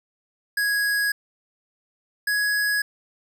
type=tone pair in turn; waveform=square; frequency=1661 / 1671.6 Hz; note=G#6 / G#6; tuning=0 / +11 cents; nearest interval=unison; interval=11 cents; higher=second; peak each=-21 dBFS; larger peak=neither; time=0.57-1.12 / 2.27-2.82 s; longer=neither; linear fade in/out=5 ms; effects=none